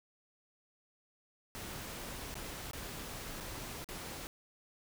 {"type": "noise with dropouts", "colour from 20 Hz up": "pink", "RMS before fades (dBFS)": -44, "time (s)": [1.55, 4.27], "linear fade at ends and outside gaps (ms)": 0, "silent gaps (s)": [[2.342, 2.354], [2.711, 2.733], [3.402, 3.407], [3.844, 3.888]], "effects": []}